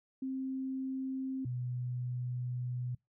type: tone pair in turn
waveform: sine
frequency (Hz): 263.9 / 124.01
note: C4 / B2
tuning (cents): +15 / +8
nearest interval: octave + minor second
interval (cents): 1307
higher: first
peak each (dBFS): -34 / -34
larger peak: neither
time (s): 0.22-1.45 / 1.45-2.95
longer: second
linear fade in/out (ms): 5
effects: noise-tail reverb RT60 0.2 s tail -25 dB re dry